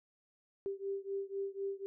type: beating tone pair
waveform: sine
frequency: 392 / 396 Hz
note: G4 / G4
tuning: 0 / +18 cents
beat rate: 4 Hz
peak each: -39 / -40 dBFS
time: 0.66-1.86 s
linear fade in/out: 0 ms
effects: none